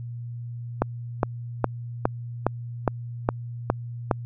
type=click train; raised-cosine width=1 ms; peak=-5 dBFS; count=9; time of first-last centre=0.82-4.112 s; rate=2.43 Hz; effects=added 119 Hz sine -32 dBFS peak until 4.25 s